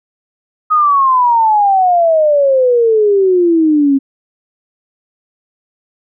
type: exponential sweep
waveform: sine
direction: down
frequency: 1263 to 268.9 Hz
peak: -7 dBFS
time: 0.7-3.99 s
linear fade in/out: 20 ms
effects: none